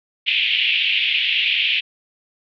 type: band-pass noise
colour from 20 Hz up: pink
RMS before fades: -19 dBFS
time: 0.26-1.81 s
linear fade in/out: 20 ms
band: 2400 to 3300 Hz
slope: 48 dB/octave
effects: none

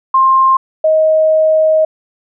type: tone pair in turn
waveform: sine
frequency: 1058 / 629.1 Hz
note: C6 / D#5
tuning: +19 / +19 cents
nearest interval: major sixth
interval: 900 cents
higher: first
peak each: -6 / -7 dBFS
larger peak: first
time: 0.14-0.57 / 0.84-1.85 s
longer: second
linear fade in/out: 5 ms
effects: none

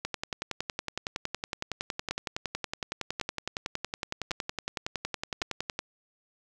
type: two click trains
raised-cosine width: 0.2 ms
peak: -14 / -13 dBFS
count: 63 / 4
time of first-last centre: 0.05-5.791 / 2.11-5.418 s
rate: 10.8 / 0.907 Hz
effects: none

